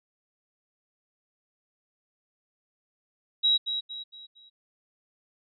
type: tone with echo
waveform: sine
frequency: 3854 Hz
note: B7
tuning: 43 cents flat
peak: -19 dBFS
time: 3.43-3.58 s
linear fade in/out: 20 ms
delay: 230 ms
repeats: 4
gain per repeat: -8 dB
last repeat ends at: 4.5 s
effects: none